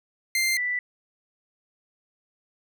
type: tone pair in turn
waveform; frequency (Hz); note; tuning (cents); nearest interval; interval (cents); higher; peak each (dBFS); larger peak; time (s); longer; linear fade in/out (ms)
sawtooth / sine; 2093 / 1975.5; C7 / B6; 0 / 0; minor second; 100; first; -18 / -24; first; 0.35-0.57 / 0.57-0.79; neither; 2
effects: none